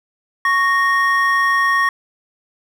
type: tone pair together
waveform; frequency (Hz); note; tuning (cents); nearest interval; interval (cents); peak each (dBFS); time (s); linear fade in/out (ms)
triangle; 1108.7 / 1857.1; C#6 / A#6; 0 / -7; major sixth; 893; -14; 0.45-1.89; 2
effects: none